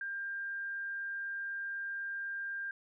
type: tone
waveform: sine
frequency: 1596 Hz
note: G6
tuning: 31 cents sharp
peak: -36 dBFS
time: 0.01-2.71 s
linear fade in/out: 2 ms
effects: none

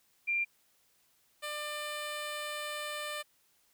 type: tone pair in turn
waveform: sine / 10% pulse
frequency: 2381 / 596.7 Hz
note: D7 / D5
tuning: +23 / +27 cents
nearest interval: 2 octaves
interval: 2396 cents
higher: first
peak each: -28 dBFS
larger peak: neither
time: 0.27-0.45 / 1.42-3.23 s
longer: second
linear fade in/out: 20 ms
effects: white hiss -70 dBFS RMS until 3.73 s

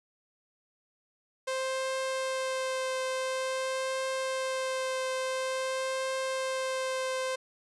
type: tone with vibrato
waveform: sawtooth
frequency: 523.3 Hz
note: C5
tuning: in tune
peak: -26 dBFS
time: 1.47-7.36 s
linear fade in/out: 10 ms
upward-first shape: triangle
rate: 0.48 Hz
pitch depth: 12 cents each way
effects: resampled to 24000 Hz

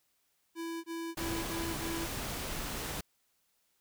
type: tone bursts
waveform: square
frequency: 331.9 Hz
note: E4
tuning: 12 cents sharp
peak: -37 dBFS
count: 5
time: 0.55-2.08 s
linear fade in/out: 50 ms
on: 290 ms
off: 20 ms
type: noise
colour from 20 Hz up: pink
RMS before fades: -38 dBFS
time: 1.17-3.01 s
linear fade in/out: 5 ms
effects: white hiss -75 dBFS RMS until 3.8 s

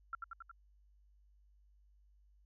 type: tone with echo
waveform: sine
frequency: 1361 Hz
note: F6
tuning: 45 cents flat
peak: -37 dBFS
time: 0.13-0.15 s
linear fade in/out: 2 ms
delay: 91 ms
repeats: 4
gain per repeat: -3 dB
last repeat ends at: 0.514 s
effects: added 50 Hz sine -64 dBFS peak until 2.45 s

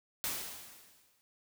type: noise with exponential decay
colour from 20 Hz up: white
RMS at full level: -34 dBFS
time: 0.24-1.21 s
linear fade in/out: 0 ms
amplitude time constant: 210 ms
effects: none

